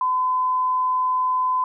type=tone; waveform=sine; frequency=1016 Hz; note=B5; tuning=49 cents sharp; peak=-18 dBFS; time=0.01-1.64 s; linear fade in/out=2 ms; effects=none